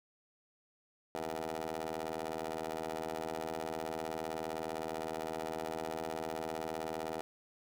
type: ring-modulated tone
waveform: 15% pulse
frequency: 79.6 Hz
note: D#2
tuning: 40 cents sharp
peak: -28 dBFS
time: 1.15-7.21 s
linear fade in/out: 0 ms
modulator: 565 Hz
effects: none